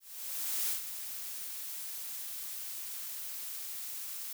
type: noise with ADSR envelope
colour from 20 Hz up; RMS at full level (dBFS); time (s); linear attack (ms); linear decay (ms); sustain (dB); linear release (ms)
blue; -32; 0-4.33; 690; 120; -9; 4
effects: none